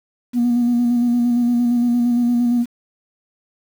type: tone with vibrato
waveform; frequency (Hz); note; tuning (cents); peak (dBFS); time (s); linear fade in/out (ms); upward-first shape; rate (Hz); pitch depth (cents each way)
sine; 240.5; B3; -46; -12; 0.33-2.66; 50; square; 8.7; 21
effects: tanh soft clip ceiling -11 dBFS + 7-bit

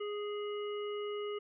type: harmonic tone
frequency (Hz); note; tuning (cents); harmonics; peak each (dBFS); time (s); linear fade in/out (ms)
414.8; G#4; -2; 1 / 3 / 5 / 7; -36 / -46 / -52 / -49; 0-1.39; 10
effects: none

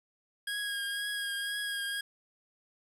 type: tone with vibrato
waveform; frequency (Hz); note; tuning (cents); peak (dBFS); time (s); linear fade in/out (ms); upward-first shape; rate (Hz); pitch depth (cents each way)
25% pulse; 1638; G#6; -24; -29; 0.47-2.01; 5; triangle; 2; 28
effects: resampled to 32000 Hz + 10-bit

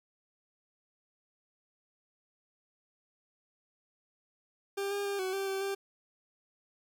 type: tone with pitch steps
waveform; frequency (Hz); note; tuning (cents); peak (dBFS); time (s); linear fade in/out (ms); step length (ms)
40% pulse; 396.9 / 403.6 / 399.9 / 375 / 390.8 / 387.1 / 393.8; G4 / G#4 / G4 / F#4 / G4 / G4 / G4; +22 / -49 / +35 / +23 / -5 / -22 / +8; -31; 4.77-5.75; 10; 140
effects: 12-bit

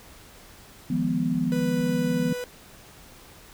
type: chord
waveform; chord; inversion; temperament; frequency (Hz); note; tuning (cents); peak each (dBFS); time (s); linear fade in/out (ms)
sine; F half-diminished seventh; third; equal; 155.56 / 174.61 / 207.7 / 246.9; Eb3 / F3 / Ab3 / Cb4; 0 / 0 / 0 / 0; -31 / -27 / -31 / -25; 0.9-2.33; 5
type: tone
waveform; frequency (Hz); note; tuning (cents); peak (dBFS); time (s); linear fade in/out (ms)
45% pulse; 493.9; B4; 0; -30; 1.52-2.44; 0
effects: pink hiss -49 dBFS RMS until 3.53 s

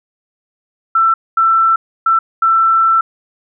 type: tone bursts at uneven times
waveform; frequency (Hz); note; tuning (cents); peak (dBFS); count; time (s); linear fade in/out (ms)
sine; 1336; E6; +23; -8; 4; 0.95-1.14 / 1.37-1.76 / 2.06-2.19 / 2.42-3.01; 5
effects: none

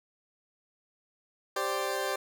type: chord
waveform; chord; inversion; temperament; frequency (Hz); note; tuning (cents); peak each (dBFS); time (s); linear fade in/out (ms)
20% pulse; G suspended fourth; none; equal; 392 / 523.3 / 587.3; G4 / C5 / D5; 0 / 0 / 0; -29; 1.56-2.16; 5
effects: none

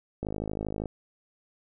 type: click train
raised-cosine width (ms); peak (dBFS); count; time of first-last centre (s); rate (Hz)
2; -19; 34; 0.23-0.857; 52.6
effects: none

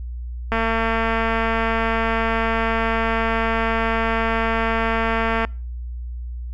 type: click train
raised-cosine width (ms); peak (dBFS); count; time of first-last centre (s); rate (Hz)
0.5; -7; 1115; 0.52-5.449; 226
effects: noise-tail reverb RT60 0.4 s tail -26 dB re dry + added 60 Hz sine -27 dBFS peak until 6.53 s

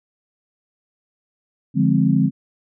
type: chord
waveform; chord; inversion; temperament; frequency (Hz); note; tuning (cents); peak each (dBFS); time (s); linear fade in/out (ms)
sine; D half-diminished seventh; none; equal; 146.83 / 174.61 / 207.7 / 261.6; D3 / F3 / Ab3 / C4; 0 / 0 / 0 / 0; -19; 1.74-2.31; 50
effects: none

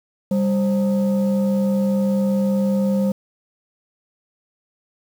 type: tone pair together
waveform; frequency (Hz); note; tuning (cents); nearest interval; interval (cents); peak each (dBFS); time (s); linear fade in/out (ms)
sine; 197.4 / 527; G3 / C5; +12 / +12; octave + perfect fourth; 1700; -15 / -21; 0.31-3.12; 5
effects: tanh soft clip ceiling -13 dBFS + 7-bit

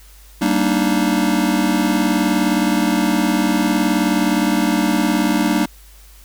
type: chord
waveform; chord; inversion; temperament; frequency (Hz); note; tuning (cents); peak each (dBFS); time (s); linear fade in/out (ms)
square; Eb major seventh; first; just; 194.45 / 233.3 / 291.7 / 311.1; G3 / Bb3 / D4 / Eb4; -14 / +2 / -12 / 0; -21; 0.41-5.66; 10
effects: added 50 Hz sine -42 dBFS peak until 6.24 s + white hiss -48 dBFS RMS until 6.24 s

